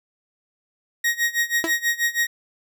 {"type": "tone with tremolo", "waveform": "40% pulse", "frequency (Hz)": 1882, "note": "A#6", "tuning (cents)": 16, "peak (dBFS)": -16, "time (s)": [1.04, 2.27], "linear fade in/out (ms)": 5, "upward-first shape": "sine", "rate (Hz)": 6.2, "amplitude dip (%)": 90}
{"type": "tone with exponential decay", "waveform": "sawtooth", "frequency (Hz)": 329.6, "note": "E4", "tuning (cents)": 0, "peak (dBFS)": -14, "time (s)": [1.64, 1.75], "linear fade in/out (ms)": 1, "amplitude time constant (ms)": 22}
{"effects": []}